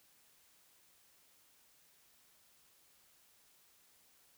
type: silence
effects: white hiss -68 dBFS RMS until 4.37 s